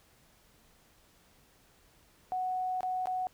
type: tone with dropouts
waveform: sine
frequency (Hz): 740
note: F#5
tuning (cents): 0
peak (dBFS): -30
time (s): 2.32-3.27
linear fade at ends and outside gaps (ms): 0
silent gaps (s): 2.807-2.831 / 3.057-3.071
effects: pink hiss -64 dBFS RMS until 3.33 s